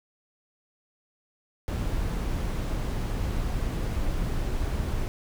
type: noise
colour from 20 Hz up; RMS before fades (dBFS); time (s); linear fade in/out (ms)
brown; -28; 1.68-5.08; 0
effects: none

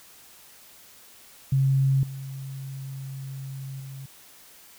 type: tone with level steps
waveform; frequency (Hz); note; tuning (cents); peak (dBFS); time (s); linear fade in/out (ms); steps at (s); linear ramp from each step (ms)
sine; 135; C#3; -45; -18 / -33 / -36; 1.52-4.06; 5; 2.03 / 3.8; 2
effects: white hiss -51 dBFS RMS until 4.78 s

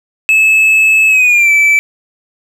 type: tone with pitch glide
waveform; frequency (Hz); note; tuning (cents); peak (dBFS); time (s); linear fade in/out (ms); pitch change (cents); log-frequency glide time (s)
triangle; 2600 to 2316; E7 to D7; -24 to -25; -4; 0.29-1.79; 0; -201; 1.08-1.51
effects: none

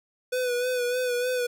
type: tone with vibrato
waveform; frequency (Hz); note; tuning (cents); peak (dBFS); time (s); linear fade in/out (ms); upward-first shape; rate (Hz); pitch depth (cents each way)
square; 495.8; B4; +7; -25; 0.32-1.47; 10; sine; 3.3; 39
effects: none

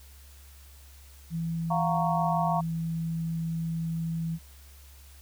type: tone with pitch glide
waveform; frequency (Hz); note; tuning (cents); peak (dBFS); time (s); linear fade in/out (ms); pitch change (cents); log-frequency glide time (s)
sine; 165.4 to 164.35; E3 to E3; +6 to -5; -28; 1.3-4.39; 50; -11; 1.53-2.45
type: chord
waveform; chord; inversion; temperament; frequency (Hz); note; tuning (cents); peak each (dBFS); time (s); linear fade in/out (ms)
sine; Gb major seventh; third; just; 693.7 / 740 / 925 / 1110; F5 / Gb5 / Bb5 / Db6; -12 / 0 / -14 / +2; -28 / -34 / -30 / -32; 1.7-2.61; 10
effects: added 69 Hz sine -49 dBFS peak until 5.21 s + white hiss -56 dBFS RMS until 5.21 s

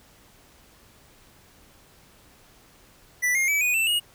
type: tone with pitch steps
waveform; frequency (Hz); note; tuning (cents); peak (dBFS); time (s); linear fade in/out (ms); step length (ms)
square; 1975.5 / 2130 / 2296 / 2475 / 2668 / 2876; B6 / C7 / D7 / D#7 / E7 / F#7; 0 / +30 / -40 / -10 / +20 / -50; -21; 3.22-4; 20; 130
effects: pink hiss -55 dBFS RMS until 4.14 s

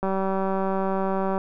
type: click train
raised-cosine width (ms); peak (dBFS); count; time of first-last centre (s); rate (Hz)
1; -13; 260; 0.03-1.379; 192
effects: none

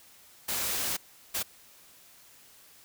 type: noise bursts at uneven times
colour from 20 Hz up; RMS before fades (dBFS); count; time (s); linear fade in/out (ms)
white; -31; 2; 0.48-0.97 / 1.34-1.43; 10
effects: white hiss -56 dBFS RMS until 2.84 s

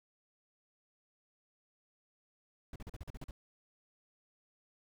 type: noise bursts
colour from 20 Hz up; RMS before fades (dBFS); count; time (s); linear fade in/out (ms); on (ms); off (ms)
brown; -44; 9; 2.73-3.31; 2; 28; 41
effects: none

